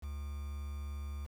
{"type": "tone with quantisation", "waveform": "triangle", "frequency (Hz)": 71.5, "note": "D2", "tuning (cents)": -46, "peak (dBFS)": -36, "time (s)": [0.02, 1.27], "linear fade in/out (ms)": 20, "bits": 9, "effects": []}